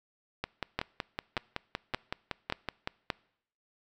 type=two click trains; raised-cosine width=0.3 ms; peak=-13 / -16 dBFS; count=5 / 14; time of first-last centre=0.79-3.102 / 0.44-2.874 s; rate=1.73 / 5.34 Hz; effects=noise-tail reverb RT60 0.7 s tail -24 dB re dry